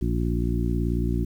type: harmonic tone with a mistuned harmonic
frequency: 58.27 Hz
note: A#1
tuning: in tune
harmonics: 1 / 2 / 3 / 4 / 5 / 6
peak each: -25 / -28 / -30 / -31 / -32 / -33 dBFS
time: 0.01-1.25 s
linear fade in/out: 10 ms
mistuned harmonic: 6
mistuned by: +22 cents
effects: 9-bit